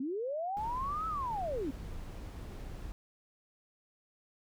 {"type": "linear two-way sweep", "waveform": "sine", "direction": "up then down", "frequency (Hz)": [246.2, 1318.5, 246.2], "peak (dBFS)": -33, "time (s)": [0, 1.71], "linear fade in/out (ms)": 5, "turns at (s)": 1.07}
{"type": "noise", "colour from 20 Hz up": "brown", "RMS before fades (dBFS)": -43, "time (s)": [0.57, 2.92], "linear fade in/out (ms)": 0}
{"effects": []}